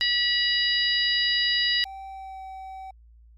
harmonic tone, 970 Hz, B5, 31 cents flat, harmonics 2 / 3 / 4 / 5, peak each -26 / -26 / -26 / -26 dBFS, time 0.01-1.84 s, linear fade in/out 0 ms
triangle tone with pitch glide, 775 to 764.8 Hz, G5 to G5, -20 to -43 cents, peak -34 dBFS, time 1.85-2.91 s, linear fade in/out 5 ms, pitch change -23 cents, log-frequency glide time 2.07-2.42 s
effects added 57 Hz sine -49 dBFS peak until 3.37 s + MP3 64 kbps

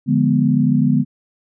sine chord, D diminished seventh, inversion none, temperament equal with one note detuned, 147.26 / 174.61 / 207.7 / 246.9 Hz, D3 / F3 / Ab3 / Cb4, +5 / 0 / 0 / 0 cents, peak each -17 / -22 / -18 / -16 dBFS, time 0.06-1.05 s, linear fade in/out 50 ms, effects none

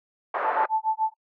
pink band-pass noise, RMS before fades -27 dBFS, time 0.34-0.66 s, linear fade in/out 5 ms, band 550 to 1500 Hz, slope 24 dB/octave
sine tone with tremolo, 877 Hz, A5, 6 cents flat, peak -19 dBFS, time 0.43-1.14 s, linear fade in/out 50 ms, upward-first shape sine, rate 7 Hz, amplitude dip 100%
effects noise-tail reverb RT60 0.1 s tail -25 dB re dry

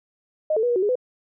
sine tone with pitch steps, 619 / 440.3 / 486.4 / 480 / 371.7 / 413.7 / 503 Hz, D#5 / A4 / B4 / B4 / F#4 / G#4 / B4, -9 / +1 / -26 / -49 / +8 / -7 / +32 cents, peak -18 dBFS, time 0.5-0.955 s, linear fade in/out 5 ms, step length 65 ms, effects none

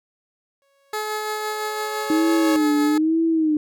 sawtooth tone with exponential growth, 554.4 Hz, C#5, in tune, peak -19 dBFS, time 0.62-2.56 s, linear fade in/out 0 ms, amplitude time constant 420 ms
15% pulse tone with tremolo, 427.4 Hz, G#4, 50 cents sharp, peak -17 dBFS, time 0.93-2.98 s, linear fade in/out 5 ms, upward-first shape sine, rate 5.9 Hz, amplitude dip 25%
sine tone with vibrato, 311.1 Hz, D#4, in tune, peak -16 dBFS, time 2.1-3.57 s, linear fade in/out 2 ms, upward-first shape sine, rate 1.1 Hz, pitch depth 95 cents each way
effects none

